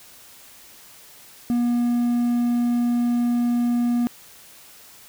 triangle tone, 240 Hz, B3, 49 cents flat, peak -16 dBFS, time 1.5-4.07 s, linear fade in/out 0 ms, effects white hiss -47 dBFS RMS until 5.08 s

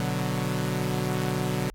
sawtooth chord, B minor, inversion none, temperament equal, 123.47 / 146.83 / 185 Hz, B2 / D3 / F#3, 0 / 0 / 0 cents, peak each -26 dBFS, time 0-1.7 s, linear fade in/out 0 ms, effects added 44 Hz sine -44 dBFS peak until 1.74 s + AAC 64 kbps

